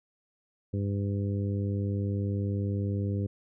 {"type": "harmonic tone", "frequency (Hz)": 100, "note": "G2", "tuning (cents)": 35, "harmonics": [1, 2, 3, 4, 5], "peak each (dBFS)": [-28, -34, -38, -40, -42], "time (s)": [0.73, 3.27], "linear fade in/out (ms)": 10, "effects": []}